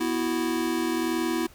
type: chord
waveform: square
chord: B suspended fourth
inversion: none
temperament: just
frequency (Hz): 246.9 / 329.3 / 370.4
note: B3 / E4 / F#4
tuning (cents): 0 / -2 / +2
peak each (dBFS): -31 / -27 / -33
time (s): 0-1.47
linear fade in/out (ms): 10
effects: added 65 Hz sine -56 dBFS peak until 1.54 s + pink hiss -54 dBFS RMS until 1.54 s